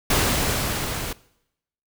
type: noise with level ramp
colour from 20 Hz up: pink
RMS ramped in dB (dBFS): -19 to -30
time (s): 0.1-1.13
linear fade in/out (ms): 5
effects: noise-tail reverb RT60 0.8 s tail -21 dB re dry